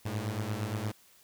sawtooth beating tone pair, 102.3 / 110.9 Hz, G#2 / A2, -26 / +14 cents, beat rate 8.6 Hz, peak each -31 dBFS, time 0.05-0.92 s, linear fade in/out 10 ms, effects white hiss -61 dBFS RMS until 1.23 s

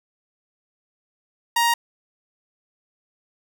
sawtooth tone, 938 Hz, A#5, 11 cents sharp, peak -13 dBFS, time 1.56-1.74 s, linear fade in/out 5 ms, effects none

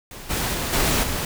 pink noise with level steps, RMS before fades -38 / -24 / -26 / -20 / -26 dBFS, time 0.11-1.25 s, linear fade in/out 2 ms, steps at 0.29 / 0.53 / 0.72 / 1.02 s, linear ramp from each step 20 ms, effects none

